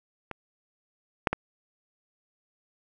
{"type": "clicks", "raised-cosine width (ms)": 0.5, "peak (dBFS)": [-20, -6, -11], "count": 3, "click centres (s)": [0.313, 1.272, 1.33], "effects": []}